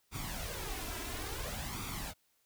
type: noise with flanger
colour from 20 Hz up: pink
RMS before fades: -40 dBFS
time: 0.11-2.14 s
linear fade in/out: 50 ms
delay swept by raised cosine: 0.84 to 3.04 ms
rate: 0.58 Hz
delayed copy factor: +0.65
effects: white hiss -74 dBFS RMS until 2.45 s